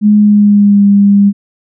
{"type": "tone with pitch glide", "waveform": "sine", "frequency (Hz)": [209.3, 201.1], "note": ["G#3", "G3"], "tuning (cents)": [14, 44], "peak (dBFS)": -3, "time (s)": [0.01, 1.33], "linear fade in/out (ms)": 50, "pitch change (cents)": -70, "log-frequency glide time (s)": [0.17, 0.86], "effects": []}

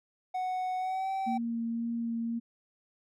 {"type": "tone with pitch glide", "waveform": "triangle", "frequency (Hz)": [740, 771], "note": ["F#5", "G5"], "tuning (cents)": [0, -29], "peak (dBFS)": -28, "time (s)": [0.34, 1.38], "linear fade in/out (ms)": 10, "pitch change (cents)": 71, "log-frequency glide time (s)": [0.78, 1.1]}
{"type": "tone with vibrato", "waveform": "sine", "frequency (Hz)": 231.9, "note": "A#3", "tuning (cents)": -9, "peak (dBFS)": -30, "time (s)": [1.26, 2.4], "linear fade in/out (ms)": 20, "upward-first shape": "sine", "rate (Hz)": 1.9, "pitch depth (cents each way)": 11}
{"effects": []}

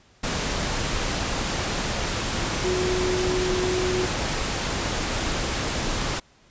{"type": "tone in noise", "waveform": "sine", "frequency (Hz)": 366.4, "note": "F#4", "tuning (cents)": -17, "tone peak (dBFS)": -23, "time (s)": [2.64, 4.06], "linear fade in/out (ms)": 10, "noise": "pink", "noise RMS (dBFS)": -26, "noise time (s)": [0.23, 6.2], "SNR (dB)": 0, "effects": ["pink hiss -57 dBFS RMS until 6.5 s", "resampled to 16000 Hz"]}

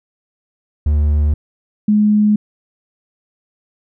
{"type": "tone pair in turn", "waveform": ["triangle", "sine"], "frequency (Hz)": [74.3, 210.2], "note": ["D2", "G#3"], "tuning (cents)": [21, 21], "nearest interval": "octave + tritone", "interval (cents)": 1800, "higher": "second", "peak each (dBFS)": -9, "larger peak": "neither", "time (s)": [[0.86, 1.34], [1.88, 2.36]], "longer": "neither", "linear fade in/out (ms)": 5, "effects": []}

